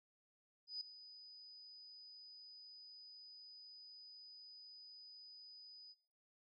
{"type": "tone with ADSR envelope", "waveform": "sine", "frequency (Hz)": 4978, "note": "D#8", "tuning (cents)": 0, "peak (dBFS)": -40, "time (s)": [0.67, 5.95], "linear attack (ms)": 140, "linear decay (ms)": 4, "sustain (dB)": -15, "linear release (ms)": 41, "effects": ["noise-tail reverb RT60 0.9 s tail -25 dB re dry"]}